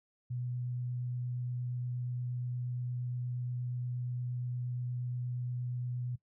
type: tone with vibrato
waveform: sine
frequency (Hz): 123.47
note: B2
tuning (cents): 0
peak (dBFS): -34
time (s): 0.3-6.16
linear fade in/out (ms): 10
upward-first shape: triangle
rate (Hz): 8.5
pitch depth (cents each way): 9
effects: noise-tail reverb RT60 0.1 s tail -18 dB re dry